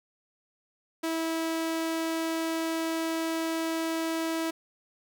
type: tone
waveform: sawtooth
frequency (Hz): 325.8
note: E4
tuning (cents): -20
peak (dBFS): -24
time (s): 1.03-4.51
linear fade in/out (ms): 10
effects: 11-bit